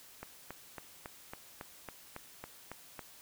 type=click train; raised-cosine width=0.5 ms; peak=-27 dBFS; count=11; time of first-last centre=0.23-2.992 s; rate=3.62 Hz; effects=white hiss -56 dBFS RMS until 3.21 s